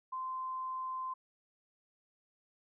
sine tone, 1037 Hz, C6, 16 cents flat, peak -36 dBFS, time 0.12-1.14 s, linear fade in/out 10 ms, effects none

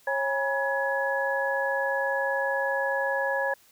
sine tone cluster, 546 / 820 / 965 / 1686 Hz, C#5 / G#5 / B5 / G#6, -26 / -22 / -40 / +26 cents, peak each -28 / -33 / -33 / -28 dBFS, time 0.07-3.54 s, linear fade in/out 5 ms, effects white hiss -59 dBFS RMS until 3.71 s

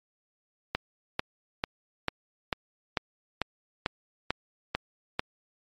click train, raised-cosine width 0.3 ms, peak -10 dBFS, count 11, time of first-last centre 0.75-5.194 s, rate 2.25 Hz, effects MP3 64 kbps

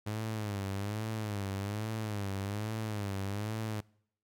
sawtooth tone with vibrato, 103.8 Hz, G#2, in tune, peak -30 dBFS, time 0.06-3.81 s, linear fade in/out 10 ms, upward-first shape sine, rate 1.2 Hz, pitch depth 110 cents each way, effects noise-tail reverb RT60 0.7 s tail -25 dB re dry

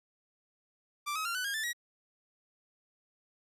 sawtooth tone with pitch steps, 1174.7 / 1273.6 / 1380.9 / 1497.2 / 1623.3 / 1760.1 / 1908.3 Hz, D6 / D#6 / F6 / F#6 / G#6 / A6 / A#6, 0 / +40 / -20 / +20 / -40 / 0 / +40 cents, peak -29 dBFS, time 1.06-1.732 s, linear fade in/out 20 ms, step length 96 ms, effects resampled to 32000 Hz

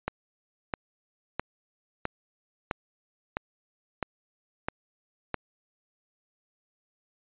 click train, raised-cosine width 0.5 ms, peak -13 dBFS, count 9, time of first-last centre 0.08-5.343 s, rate 1.52 Hz, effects resampled to 8000 Hz

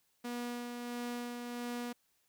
sawtooth tone with tremolo, 241.4 Hz, B3, 39 cents flat, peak -33 dBFS, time 0.24-1.93 s, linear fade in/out 10 ms, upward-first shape sine, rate 1.5 Hz, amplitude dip 35%, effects white hiss -75 dBFS RMS until 2.28 s

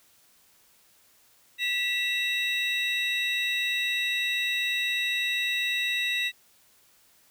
triangle tone cluster, 1963 / 2678 / 3811 Hz, B6 / E7 / A#7, -11 / +27 / +38 cents, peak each -28 dBFS, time 1.58-6.32 s, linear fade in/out 50 ms, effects white hiss -61 dBFS RMS until 7.3 s

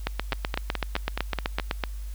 two click trains, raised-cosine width 0.3 ms, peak -11 / -9 dBFS, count 7 / 15, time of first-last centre 0.33-1.598 / 0.07-1.838 s, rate 4.73 / 7.92 Hz, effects added 50 Hz sine -32 dBFS peak until 2.14 s + white hiss -53 dBFS RMS until 2.14 s

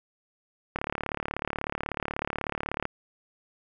click train, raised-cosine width 0.5 ms, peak -14 dBFS, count 77, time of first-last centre 0.76-2.854 s, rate 36.3 Hz, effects none

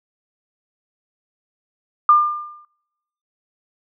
sine tone with exponential decay, 1200 Hz, D6, 37 cents sharp, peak -6 dBFS, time 2.09-2.65 s, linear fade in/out 2 ms, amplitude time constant 120 ms, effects noise-tail reverb RT60 0.9 s tail -26 dB re dry

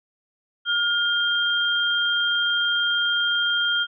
sine tone pair together, 1420 / 3193 Hz, F6 / G7, +28 / +31 cents, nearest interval octave + major second, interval 1403 cents, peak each -22 dBFS, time 0.65-3.87 s, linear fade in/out 50 ms, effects none

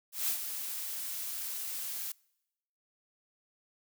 blue noise with ADSR envelope, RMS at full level -30 dBFS, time 0.12-2.12 s, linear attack 160 ms, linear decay 92 ms, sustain -8 dB, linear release 4 ms, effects noise-tail reverb RT60 0.9 s tail -26 dB re dry

